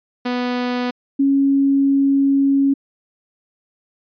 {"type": "tone pair in turn", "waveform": ["sawtooth", "sine"], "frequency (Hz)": [246.9, 275.9], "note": ["B3", "C#4"], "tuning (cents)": [0, -8], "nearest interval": "major second", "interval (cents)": 192, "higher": "second", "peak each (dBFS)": [-15, -12], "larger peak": "second", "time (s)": [[0.25, 0.91], [1.19, 2.74]], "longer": "second", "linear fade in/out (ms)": 10, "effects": ["resampled to 11025 Hz"]}